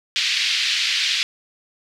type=band-pass noise; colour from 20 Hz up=white; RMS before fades=-21 dBFS; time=0.16-1.23 s; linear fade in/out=0 ms; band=2100 to 4500 Hz; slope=24 dB/octave; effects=none